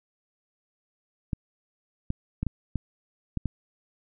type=clicks; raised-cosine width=5 ms; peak=-15 dBFS; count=7; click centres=1.332 / 2.104 / 2.43 / 2.467 / 2.757 / 3.373 / 3.457 s; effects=none